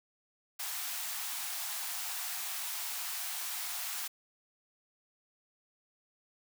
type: high-pass noise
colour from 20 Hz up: white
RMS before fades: -38 dBFS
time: 0.59-4.08 s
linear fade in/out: 10 ms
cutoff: 670 Hz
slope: 96 dB/octave
effects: none